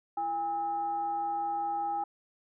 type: tone with frequency modulation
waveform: sine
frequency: 814 Hz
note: G#5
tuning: 35 cents flat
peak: -29 dBFS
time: 0.17-2.04 s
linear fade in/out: 5 ms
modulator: 477 Hz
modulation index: 0.35
effects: none